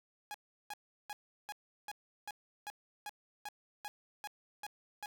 sawtooth tone bursts, 830.6 Hz, G#5, in tune, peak -37 dBFS, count 13, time 0.31-5.059 s, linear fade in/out 0 ms, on 33 ms, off 360 ms, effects 13-bit

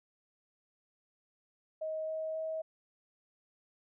sine tone with pitch steps, 630 / 634 / 638.1 Hz, D#5 / D#5 / D#5, +21 / +32 / +44 cents, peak -34 dBFS, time 1.81-2.62 s, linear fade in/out 10 ms, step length 270 ms, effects none

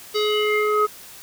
square tone with low-pass filter sweep, 422.7 Hz, G#4, 31 cents sharp, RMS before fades -20 dBFS, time 0.14-0.87 s, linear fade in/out 20 ms, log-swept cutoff 4600 to 1200 Hz, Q 4.4, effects white hiss -42 dBFS RMS until 1.22 s

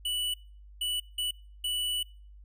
square tone bursts at uneven times, 2960 Hz, F#7, in tune, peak -29 dBFS, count 4, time 0.05-0.34 / 0.81-1 / 1.18-1.31 / 1.64-2.03 s, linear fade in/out 5 ms, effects noise-tail reverb RT60 0.5 s tail -26 dB re dry + added 50 Hz sine -48 dBFS peak until 2.44 s

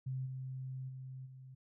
sine tone with level steps, 130.7 Hz, C3, 1 cent flat, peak -36 / -40 / -44 / -50 dBFS, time 0.06-1.55 s, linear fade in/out 10 ms, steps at 0.25 / 0.88 / 1.25 s, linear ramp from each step 20 ms, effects none

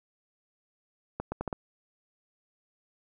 accelerating click train, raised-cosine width 1 ms, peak -18 dBFS, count 5, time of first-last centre 1.2-1.528 s, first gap 120 ms, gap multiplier 0.75, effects none

